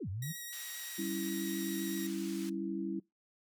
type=exponential two-way sweep; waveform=sine; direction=down then up; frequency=517 to 88.3 to 173.8 Hz; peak=-36 dBFS; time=0-0.33 s; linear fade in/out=20 ms; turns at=0.09 s
type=tone with vibrato; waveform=5% pulse; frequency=1900 Hz; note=A#6; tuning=33 cents sharp; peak=-32 dBFS; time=0.22-2.07 s; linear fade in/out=5 ms; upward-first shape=triangle; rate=7.6 Hz; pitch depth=17 cents each way
type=band-pass noise; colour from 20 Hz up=white; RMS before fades=-50 dBFS; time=0.52-2.5 s; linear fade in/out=10 ms; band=1300 to 9100 Hz; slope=12 dB/octave
type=chord; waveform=sine; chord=C# diminished; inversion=second; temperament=equal; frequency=196 / 277.2 / 329.6 Hz; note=G3 / C#4 / E4; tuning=0 / 0 / 0 cents; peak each=-39 / -41 / -37 dBFS; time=0.98-3 s; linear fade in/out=10 ms
effects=noise-tail reverb RT60 0.2 s tail -23 dB re dry